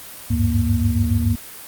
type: tone cluster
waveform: sine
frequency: 75.6 / 95.2 / 102.3 / 234.9 Hz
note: D#2 / F#2 / G#2 / A#3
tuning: -49 / +50 / -26 / +13 cents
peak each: -21 dBFS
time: 0.3-1.36 s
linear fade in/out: 10 ms
effects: white hiss -37 dBFS RMS until 1.67 s + Opus 32 kbps